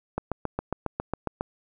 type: click train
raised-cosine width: 1 ms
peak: -13 dBFS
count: 10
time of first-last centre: 0.18-1.41 s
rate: 7.32 Hz
effects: none